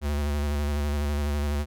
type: tone with vibrato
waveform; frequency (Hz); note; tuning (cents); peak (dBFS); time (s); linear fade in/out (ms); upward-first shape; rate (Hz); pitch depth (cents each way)
square; 72.9; D2; -12; -25; 0.01-1.66; 50; square; 12; 30
effects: none